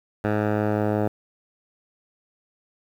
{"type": "tone with low-pass filter sweep", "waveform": "10% pulse", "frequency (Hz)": 105.7, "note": "G#2", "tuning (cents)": 31, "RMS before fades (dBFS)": -23, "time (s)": [0.24, 1.08], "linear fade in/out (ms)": 5, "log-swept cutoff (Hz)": [1500, 890], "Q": 1.2, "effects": ["8-bit"]}